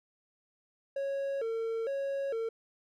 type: tone with vibrato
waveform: triangle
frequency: 500 Hz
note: B4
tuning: 21 cents sharp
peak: -29 dBFS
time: 0.96-2.49 s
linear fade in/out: 5 ms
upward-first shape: square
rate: 1.1 Hz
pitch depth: 170 cents each way
effects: none